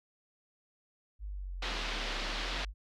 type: exponential two-way sweep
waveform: sine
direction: down then up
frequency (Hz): 52 to 33.57 to 52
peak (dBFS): -37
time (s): 1.19-2.74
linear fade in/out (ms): 50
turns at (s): 2.23
type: band-pass noise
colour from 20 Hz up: white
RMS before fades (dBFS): -38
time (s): 1.62-2.65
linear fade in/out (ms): 5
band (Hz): 160 to 4200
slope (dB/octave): 24
effects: none